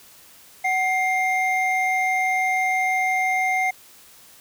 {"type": "tone pair together", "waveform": "triangle", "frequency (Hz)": [749, 2111], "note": ["F#5", "C7"], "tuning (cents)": [21, 15], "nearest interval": "octave + tritone", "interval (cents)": 1794, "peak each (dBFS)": -20, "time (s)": [0.64, 3.71], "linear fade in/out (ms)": 10, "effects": ["white hiss -49 dBFS RMS until 4.4 s"]}